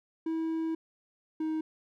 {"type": "tone pair in turn", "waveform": "triangle", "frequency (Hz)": [323.8, 314.9], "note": ["E4", "D#4"], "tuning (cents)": [-31, 21], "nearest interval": "unison", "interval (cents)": 48, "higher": "first", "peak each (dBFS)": -27, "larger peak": "neither", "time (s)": [[0.26, 0.75], [1.4, 1.61]], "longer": "first", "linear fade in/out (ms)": 5, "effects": []}